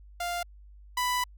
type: tone pair in turn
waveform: sawtooth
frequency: 698.5 / 992.2 Hz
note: F5 / B5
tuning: 0 / +8 cents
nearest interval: tritone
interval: 608 cents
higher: second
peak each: -26 / -22 dBFS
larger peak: second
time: 0.2-0.43 / 0.97-1.24 s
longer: second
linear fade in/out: 5 ms
effects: added 50 Hz sine -48 dBFS peak until 1.37 s